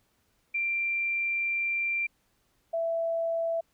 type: tone pair in turn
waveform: sine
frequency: 2365 / 663.7 Hz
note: D7 / E5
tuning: +12 / +12 cents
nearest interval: octave + minor seventh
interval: 2200 cents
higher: first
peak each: -26 dBFS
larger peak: neither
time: 0.54-2.07 / 2.73-3.61 s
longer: first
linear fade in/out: 10 ms
effects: pink hiss -71 dBFS RMS until 3.73 s